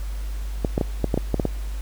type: clicks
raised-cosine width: 2 ms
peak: -7 dBFS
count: 9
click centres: 0.648 / 0.779 / 0.812 / 1.043 / 1.142 / 1.176 / 1.343 / 1.398 / 1.453 s
effects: added 50 Hz sine -26 dBFS peak until 1.81 s + pink hiss -45 dBFS RMS until 1.81 s